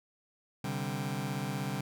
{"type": "chord", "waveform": "sawtooth", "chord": "C suspended second", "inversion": "none", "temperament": "just", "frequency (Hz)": [130.81, 147.16, 196.22], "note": ["C3", "D3", "G3"], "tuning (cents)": [0, 4, 2], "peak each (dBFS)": -33, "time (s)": [0.64, 1.81], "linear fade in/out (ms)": 5, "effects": []}